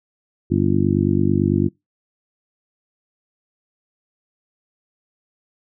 harmonic tone, 49 Hz, G1, in tune, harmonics 2 / 3 / 4 / 5 / 6 / 7, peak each -22 / -22 / -22 / -22 / -22 / -22 dBFS, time 0.5-1.69 s, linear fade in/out 20 ms, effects noise-tail reverb RT60 0.2 s tail -25 dB re dry

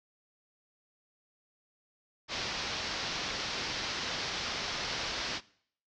white low-pass noise, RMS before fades -36 dBFS, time 2.28-5.41 s, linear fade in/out 50 ms, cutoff 5600 Hz, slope 48 dB/octave, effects noise-tail reverb RT60 0.6 s tail -21 dB re dry

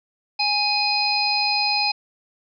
harmonic tone, 831 Hz, G#5, 1 cent sharp, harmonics 1 / 3 / 5 / 6, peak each -24 / -24 / -24 / -24 dBFS, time 0.39-1.92 s, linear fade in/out 10 ms, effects none

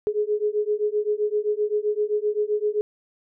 sine beating tone pair, 416.6 / 424.3 Hz, G#4 / G#4, +5 / +37 cents, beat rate 7.7 Hz, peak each -24 dBFS, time 0.07-2.81 s, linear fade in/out 0 ms, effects none

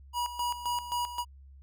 square tone with tremolo, 967 Hz, B5, 37 cents flat, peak -29 dBFS, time 0.13-1.25 s, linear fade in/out 50 ms, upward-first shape square, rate 3.8 Hz, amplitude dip 70%, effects added 68 Hz sine -49 dBFS peak until 1.62 s

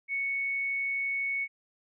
sine tone, 2217 Hz, C#7, in tune, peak -28 dBFS, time 0.08-1.48 s, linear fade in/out 50 ms, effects none

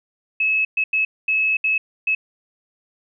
sine tone bursts at uneven times, 2586 Hz, E7, 34 cents flat, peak -16 dBFS, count 6, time 0.4-0.65 / 0.77-0.84 / 0.93-1.05 / 1.28-1.57 / 1.64-1.78 / 2.07-2.15 s, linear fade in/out 5 ms, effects none

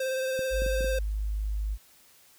square tone with vibrato, 523 Hz, C5, 1 cent flat, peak -28 dBFS, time 0-0.99 s, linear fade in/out 5 ms, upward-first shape sine, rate 18 Hz, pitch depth 19 cents each way
clicks, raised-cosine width 3 ms, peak -26 dBFS, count 5, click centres 0.392 / 0.62 / 0.663 / 0.808 / 0.845 s
sine tone, 51.91 Hz, G#1, in tune, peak -27 dBFS, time 0.5-1.78 s, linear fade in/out 50 ms
effects white hiss -58 dBFS RMS until 2.38 s

